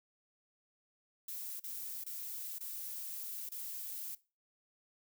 violet noise with dropouts, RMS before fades -43 dBFS, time 1.28-4.15 s, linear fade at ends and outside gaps 5 ms, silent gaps 1.598-1.638 / 2.039-2.062 / 2.585-2.606 / 3.49-3.517 s, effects noise-tail reverb RT60 0.3 s tail -19 dB re dry

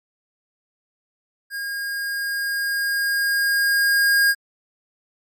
square tone with level ramp, 1624 Hz, G#6, 39 cents flat, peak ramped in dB -27 to -14 dBFS, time 1.5-4.35 s, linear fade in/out 50 ms, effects MP3 96 kbps

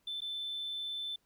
triangle tone with dropouts, 3529 Hz, A7, 4 cents sharp, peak -33 dBFS, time 0.07-1.16 s, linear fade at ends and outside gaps 5 ms, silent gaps 0.206-0.218 s, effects tanh soft clip ceiling -33 dBFS + pink hiss -75 dBFS RMS until 1.25 s

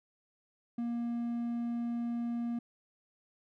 triangle tone, 236.1 Hz, A#3, 22 cents sharp, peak -30 dBFS, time 0.78-2.59 s, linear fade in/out 5 ms, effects none

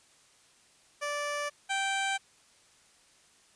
15% pulse tone pair in turn, 584 / 781 Hz, D5 / G5, -10 / -7 cents, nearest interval perfect fourth, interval 503 cents, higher second, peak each -25 / -22 dBFS, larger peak second, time 1.01-1.5 / 1.69-2.18 s, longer neither, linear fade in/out 20 ms, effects white hiss -62 dBFS RMS until 3.55 s + resampled to 22050 Hz

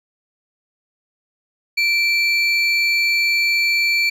triangle tone pair together, 2343 / 4418 Hz, D7 / C#8, -5 / -7 cents, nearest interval major seventh, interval 1098 cents, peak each -14 / -21 dBFS, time 1.77-4.1 s, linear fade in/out 10 ms, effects none

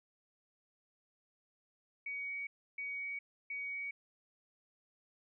sine tone bursts, 2251 Hz, C#7, 26 cents sharp, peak -38 dBFS, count 3, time 2.06-3.91 s, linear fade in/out 5 ms, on 410 ms, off 310 ms, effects none

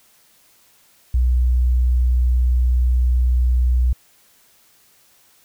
sine tone, 61.74 Hz, B1, in tune, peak -13 dBFS, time 1.14-3.93 s, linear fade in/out 5 ms, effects white hiss -55 dBFS RMS until 5.44 s

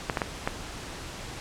clicks, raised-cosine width 0.5 ms, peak -10 dBFS, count 4, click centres 0.098 / 0.172 / 0.218 / 0.475 s, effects pink hiss -39 dBFS RMS until 1.4 s + low-pass 8000 Hz 12 dB/octave

